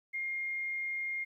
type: tone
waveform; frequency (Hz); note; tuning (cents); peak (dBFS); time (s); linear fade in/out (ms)
sine; 2126; C7; +27; -33; 0.13-1.25; 20
effects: 12-bit